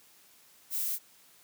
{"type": "noise", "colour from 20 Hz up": "violet", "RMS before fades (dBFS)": -32, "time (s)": [0.7, 0.99], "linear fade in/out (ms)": 50, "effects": ["white hiss -60 dBFS RMS until 1.43 s", "high-pass 100 Hz 12 dB/octave"]}